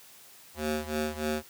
15% pulse ring-modulated tone, 152.8 Hz, D#3, 31 cents flat, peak -20 dBFS, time 0.54-1.43 s, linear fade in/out 50 ms, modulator 74.7 Hz, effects white hiss -53 dBFS RMS until 1.49 s + high-pass 100 Hz 12 dB/octave

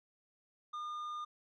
sine tone with tanh clipping, 1213 Hz, D#6, 44 cents flat, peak -40 dBFS, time 0.73-1.25 s, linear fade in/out 10 ms, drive 6 dB, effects none

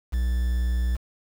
triangle tone with quantisation, 60.7 Hz, B1, 29 cents flat, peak -19 dBFS, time 0.12-0.97 s, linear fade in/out 20 ms, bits 7, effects none

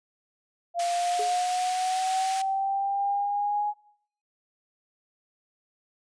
sine linear sweep, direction up, 689 to 835 Hz, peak -24 dBFS, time 0.74-3.74 s, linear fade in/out 50 ms
pink high-pass noise, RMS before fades -36 dBFS, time 0.79-2.42 s, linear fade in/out 5 ms, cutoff 2100 Hz, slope 12 dB/octave
triangle tone with exponential decay, 423.3 Hz, G#4, 33 cents sharp, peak -26 dBFS, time 1.19-1.43 s, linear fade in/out 5 ms, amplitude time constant 52 ms
effects noise-tail reverb RT60 0.6 s tail -19 dB re dry + resampled to 22050 Hz

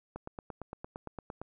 click train, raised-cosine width 1 ms, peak -26 dBFS, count 12, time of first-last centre 0.16-1.416 s, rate 8.76 Hz, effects none

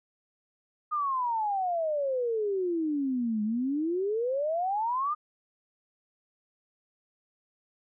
sine exponential two-way sweep, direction down then up, 1241 to 207.7 to 1241 Hz, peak -26 dBFS, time 0.91-5.15 s, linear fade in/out 20 ms, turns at 3.43 s, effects none

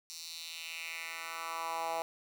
10% pulse tone with high-pass filter sweep, 164.81 Hz, E3, in tune, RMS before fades -40 dBFS, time 0.1-2.02 s, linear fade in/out 0 ms, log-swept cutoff 5200 to 700 Hz, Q 2.6, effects 10-bit

